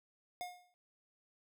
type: tone with exponential decay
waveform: square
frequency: 717 Hz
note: F5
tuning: 45 cents sharp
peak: -38 dBFS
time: 0.41-0.74 s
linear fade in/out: 0 ms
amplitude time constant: 71 ms
effects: none